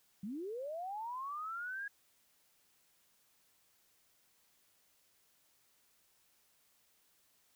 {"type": "linear sweep", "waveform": "sine", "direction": "up", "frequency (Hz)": [181.5, 1661.2], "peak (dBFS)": -39, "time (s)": [0.23, 1.88], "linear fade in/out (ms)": 5, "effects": ["white hiss -72 dBFS RMS until 7.55 s"]}